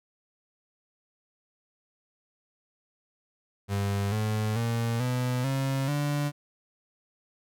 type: tone with pitch steps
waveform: 35% pulse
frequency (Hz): 100 / 107.8 / 116.2 / 125.27 / 135.03 / 145.57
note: G2 / A2 / A#2 / B2 / C#3 / D3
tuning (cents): +35 / -35 / -5 / +25 / -45 / -15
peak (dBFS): -24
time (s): 3.68-6.32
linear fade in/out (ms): 50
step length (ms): 440
effects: none